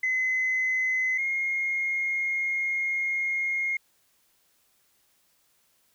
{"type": "tone pair in turn", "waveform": "sine", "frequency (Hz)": [2037, 2142], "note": ["C7", "C7"], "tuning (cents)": [-47, 40], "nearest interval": "minor second", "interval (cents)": 87, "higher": "second", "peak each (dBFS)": [-22, -24], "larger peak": "first", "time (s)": [[0.03, 1.18], [1.18, 3.77]], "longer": "second", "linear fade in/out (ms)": 5, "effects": ["tanh soft clip ceiling -19 dBFS", "white hiss -67 dBFS RMS until 5.94 s"]}